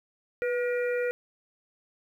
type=harmonic tone with a mistuned harmonic; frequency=478 Hz; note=A#4; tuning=43 cents sharp; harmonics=1 / 3 / 4 / 5; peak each=-26 / -36 / -38 / -40 dBFS; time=0.42-1.11 s; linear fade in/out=0 ms; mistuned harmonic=1; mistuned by=+44 cents; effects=10-bit